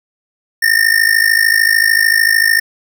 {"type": "tone with amplitude modulation", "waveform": "square", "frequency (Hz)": 1818, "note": "A#6", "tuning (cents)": -44, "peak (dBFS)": -6, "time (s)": [0.62, 2.6], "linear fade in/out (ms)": 10, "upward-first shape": "sine", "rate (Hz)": 53.4, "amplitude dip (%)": 85, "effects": []}